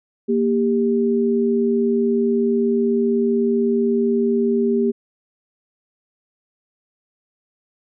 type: tone pair together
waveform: sine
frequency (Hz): 233.9 / 397.8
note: A#3 / G4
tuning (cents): +6 / +25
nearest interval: major sixth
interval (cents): 919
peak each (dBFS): -18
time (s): 0.28-4.92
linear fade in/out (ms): 20
effects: none